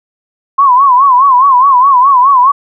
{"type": "tone with vibrato", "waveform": "sine", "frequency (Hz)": 1052, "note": "C6", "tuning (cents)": 9, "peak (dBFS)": -3, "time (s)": [0.58, 2.52], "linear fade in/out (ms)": 10, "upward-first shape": "sine", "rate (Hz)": 4.8, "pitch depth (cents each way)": 130, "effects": []}